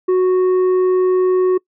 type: tone with tanh clipping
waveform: sine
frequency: 368.9 Hz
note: F#4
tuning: 5 cents flat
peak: -12 dBFS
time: 0.08-1.58 s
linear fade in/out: 10 ms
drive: 5 dB
effects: noise-tail reverb RT60 0.1 s tail -24 dB re dry